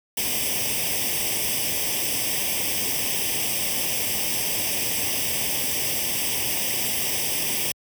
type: noise with comb filter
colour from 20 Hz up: white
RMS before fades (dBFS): -25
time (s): 0.17-7.72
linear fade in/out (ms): 5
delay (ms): 0.36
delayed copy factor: +0.9
effects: high-pass 60 Hz 12 dB/octave